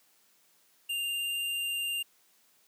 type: tone with vibrato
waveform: square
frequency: 2794 Hz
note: F7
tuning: in tune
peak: -31 dBFS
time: 0.89-2.03 s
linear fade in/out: 10 ms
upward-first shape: sine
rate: 19 Hz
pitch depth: 9 cents each way
effects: white hiss -66 dBFS RMS until 2.67 s + high-pass 150 Hz 12 dB/octave